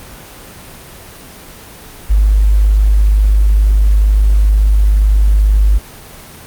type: tone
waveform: sine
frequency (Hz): 51.1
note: G#1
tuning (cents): -27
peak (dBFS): -6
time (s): 2.09-5.79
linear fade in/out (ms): 20
effects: pink hiss -34 dBFS RMS until 6.46 s + Opus 24 kbps